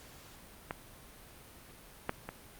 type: clicks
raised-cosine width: 0.5 ms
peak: -20 / -16 / -24 dBFS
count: 3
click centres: 0.709 / 2.094 / 2.29 s
effects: pink hiss -54 dBFS RMS until 2.59 s + Opus 48 kbps